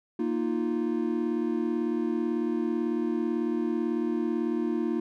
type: chord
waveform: triangle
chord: Bb suspended fourth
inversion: none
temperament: equal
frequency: 233.1 / 311.1 / 349.2 Hz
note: Bb3 / Eb4 / F4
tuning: 0 / 0 / 0 cents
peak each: -28 dBFS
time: 0.19-5 s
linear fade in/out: 5 ms
effects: none